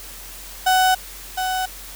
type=tone with echo; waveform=35% pulse; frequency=747 Hz; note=F#5; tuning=16 cents sharp; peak=-12 dBFS; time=0.66-0.95 s; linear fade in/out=10 ms; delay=710 ms; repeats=1; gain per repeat=-7 dB; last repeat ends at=1.66 s; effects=added 44 Hz sine -41 dBFS peak until 1.95 s + white hiss -38 dBFS RMS until 1.95 s